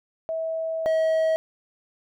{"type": "tone pair in turn", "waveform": ["sine", "triangle"], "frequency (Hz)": [648, 640.6], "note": ["E5", "E5"], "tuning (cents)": [-30, -50], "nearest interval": "unison", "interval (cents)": 20, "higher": "first", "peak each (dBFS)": [-25, -17], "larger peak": "second", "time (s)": [[0.29, 0.86], [0.86, 1.36]], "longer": "first", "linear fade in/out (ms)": 0, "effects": []}